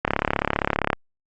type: click train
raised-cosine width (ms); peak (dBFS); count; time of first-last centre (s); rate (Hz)
0.5; -4; 32; 0.05-0.931; 35.2
effects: Opus 48 kbps